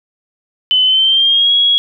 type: tone with pitch glide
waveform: sine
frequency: 3028 to 3321 Hz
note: F#7 to G#7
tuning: +39 to -1 cents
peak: -8 dBFS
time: 0.71-1.78 s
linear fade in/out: 0 ms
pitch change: +160 cents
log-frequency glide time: 0.84-1.53 s
effects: none